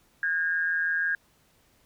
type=tone with amplitude modulation; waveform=sine; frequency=1625 Hz; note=G#6; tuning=38 cents flat; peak=-21 dBFS; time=0.23-1.15 s; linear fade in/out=2 ms; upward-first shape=sine; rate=166 Hz; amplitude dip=60%; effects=pink hiss -64 dBFS RMS until 1.85 s